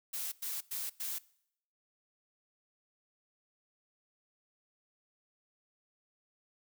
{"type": "noise bursts", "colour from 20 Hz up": "blue", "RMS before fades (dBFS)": -38, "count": 4, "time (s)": [0.13, 1.187], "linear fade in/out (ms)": 10, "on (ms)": 190, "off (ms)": 99, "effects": ["noise-tail reverb RT60 0.7 s tail -22 dB re dry"]}